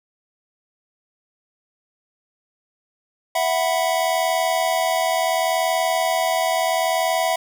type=chord; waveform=square; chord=E suspended second; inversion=none; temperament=equal; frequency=659.3 / 740 / 987.8 Hz; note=E5 / F#5 / B5; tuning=0 / 0 / 0 cents; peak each=-22 / -23 / -27 dBFS; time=3.35-7.36 s; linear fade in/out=5 ms; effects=none